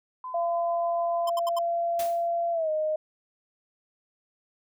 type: tone with tremolo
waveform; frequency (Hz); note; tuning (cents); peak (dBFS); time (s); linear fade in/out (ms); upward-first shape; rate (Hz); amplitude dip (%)
sine; 1018; C6; -48; -33; 0.24-1.3; 2; sine; 6.8; 30
type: tone with pitch glide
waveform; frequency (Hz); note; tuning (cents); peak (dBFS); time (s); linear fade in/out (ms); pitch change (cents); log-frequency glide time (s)
sine; 683 to 619.1; F5 to D#5; -39 to -9; -24; 0.34-2.96; 5; -170; 2.52-2.7
type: tone bursts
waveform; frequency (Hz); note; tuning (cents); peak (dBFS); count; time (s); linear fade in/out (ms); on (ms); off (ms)
square; 1036; C6; -17; -29; 4; 1.27-1.59; 5; 26; 72
type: noise with exponential decay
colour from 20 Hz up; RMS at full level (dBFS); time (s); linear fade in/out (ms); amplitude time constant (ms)
white; -34; 1.99-2.28; 5; 63
effects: none

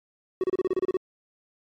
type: tone bursts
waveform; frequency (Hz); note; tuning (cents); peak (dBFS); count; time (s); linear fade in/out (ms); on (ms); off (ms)
triangle; 373.1; F#4; +14; -19; 10; 0.41-0.969; 2; 28; 31
effects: MP3 64 kbps

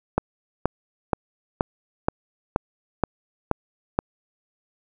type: click train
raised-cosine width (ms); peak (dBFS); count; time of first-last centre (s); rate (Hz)
1; -5; 9; 0.18-3.99; 2.1
effects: none

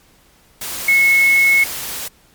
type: tone in noise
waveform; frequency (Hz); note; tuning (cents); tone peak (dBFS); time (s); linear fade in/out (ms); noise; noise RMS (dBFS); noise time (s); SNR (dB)
sine; 2187; C#7; -24; -9; 0.88-1.64; 5; white; -26; 0.61-2.08; +14
effects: pink hiss -52 dBFS RMS until 2.34 s + MP3 96 kbps

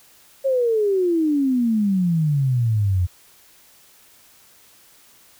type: exponential sweep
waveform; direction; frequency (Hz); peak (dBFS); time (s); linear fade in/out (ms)
sine; down; 550 to 86.7; -16; 0.44-3.07; 20
effects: white hiss -52 dBFS RMS until 5.39 s

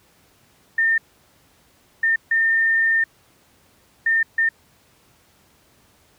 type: tone bursts at uneven times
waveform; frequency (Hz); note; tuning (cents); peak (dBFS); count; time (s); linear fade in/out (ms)
sine; 1812; A#6; -50; -15; 5; 0.78-0.98 / 2.03-2.16 / 2.31-3.04 / 4.06-4.23 / 4.38-4.49; 5
effects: pink hiss -57 dBFS RMS until 6.18 s + high-pass 60 Hz 12 dB/octave

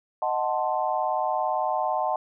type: chord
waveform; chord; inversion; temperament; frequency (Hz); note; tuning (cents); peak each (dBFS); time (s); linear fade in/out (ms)
sine; D# diminished seventh; none; equal; 622.3 / 740 / 880 / 1046.5; D#5 / F#5 / A5 / C6; 0 / 0 / 0 / 0; -29 / -27 / -28 / -31; 0.22-2.16; 2
effects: none

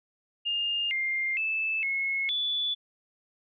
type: tone with pitch steps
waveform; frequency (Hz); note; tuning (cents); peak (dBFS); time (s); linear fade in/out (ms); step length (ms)
sine; 2821 / 2109 / 2627 / 2177 / 3457; F7 / C7 / E7 / C#7 / A7; +17 / +13 / -7 / -32 / -31; -26; 0.45-2.75; 20; 460
effects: none

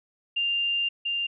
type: tone pair in turn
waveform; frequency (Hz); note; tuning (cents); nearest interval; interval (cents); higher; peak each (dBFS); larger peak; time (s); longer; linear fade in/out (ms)
sine; 2794 / 2794; F7 / F7; 0 / 0; unison; 0; neither; -23 / -25; first; 0.36-0.89 / 1.05-1.27; first; 10
effects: none

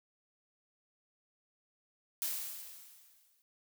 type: noise with exponential decay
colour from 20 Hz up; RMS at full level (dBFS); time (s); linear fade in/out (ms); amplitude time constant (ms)
blue; -34; 2.22-3.42; 0; 260
effects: none

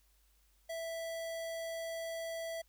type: tone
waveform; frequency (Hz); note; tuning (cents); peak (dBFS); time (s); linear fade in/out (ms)
square; 659.3; E5; 0; -39; 0.69-2.62; 10
effects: added 50 Hz sine -68 dBFS peak until 2.68 s + white hiss -73 dBFS RMS until 2.68 s

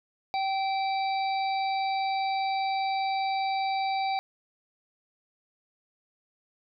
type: harmonic tone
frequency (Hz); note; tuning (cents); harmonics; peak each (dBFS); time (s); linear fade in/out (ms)
775; G5; -20; 1 / 3 / 5 / 6; -26 / -36 / -40 / -42; 0.34-4.19; 0
effects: none

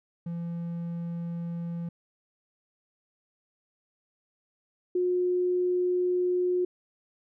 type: tone pair in turn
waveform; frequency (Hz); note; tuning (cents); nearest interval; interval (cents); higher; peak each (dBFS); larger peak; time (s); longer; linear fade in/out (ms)
triangle / sine; 170 / 360.2; F3 / F#4; -46 / -46; octave + minor second; 1300; second; -29 / -23; second; 0.26-1.89 / 4.95-6.65; second; 5
effects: none

